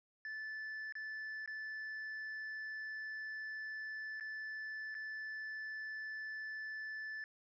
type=tone with dropouts; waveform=triangle; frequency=1747 Hz; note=A6; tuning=13 cents flat; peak=-40 dBFS; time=0.25-7.24 s; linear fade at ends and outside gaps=1 ms; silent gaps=0.924-0.953 / 1.46-1.476 / 4.199-4.208 / 4.944-4.95 s; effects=resampled to 16000 Hz